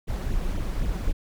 brown noise with flanger, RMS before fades -26 dBFS, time 0.07-1.13 s, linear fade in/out 20 ms, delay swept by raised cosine 0.28 to 5.38 ms, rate 3.9 Hz, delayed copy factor +0.85, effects none

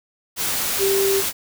sine tone in noise, 392 Hz, G4, in tune, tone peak -17 dBFS, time 0.78-1.23 s, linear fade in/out 50 ms, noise white, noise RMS -23 dBFS, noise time 0.36-1.33 s, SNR +3 dB, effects none

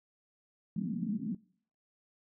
pink band-pass noise, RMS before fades -35 dBFS, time 0.76-1.35 s, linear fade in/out 5 ms, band 180 to 240 Hz, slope 48 dB/octave, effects noise-tail reverb RT60 0.6 s tail -24 dB re dry

